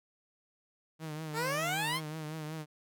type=tone with vibrato; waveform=sawtooth; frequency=155.56 Hz; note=D#3; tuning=in tune; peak=-34 dBFS; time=0.99-2.66 s; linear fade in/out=50 ms; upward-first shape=triangle; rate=5.3 Hz; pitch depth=64 cents each way
type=exponential sweep; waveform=15% pulse; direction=up; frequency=430.9 to 1108.7 Hz; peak=-25 dBFS; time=1.33-2.01 s; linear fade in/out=50 ms
effects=none